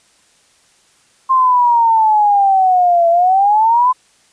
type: exponential two-way sweep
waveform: sine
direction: down then up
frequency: 1059 to 671 to 1028 Hz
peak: -8 dBFS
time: 1.29-3.93 s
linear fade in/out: 20 ms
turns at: 3.09 s
effects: white hiss -53 dBFS RMS until 4.32 s + resampled to 22050 Hz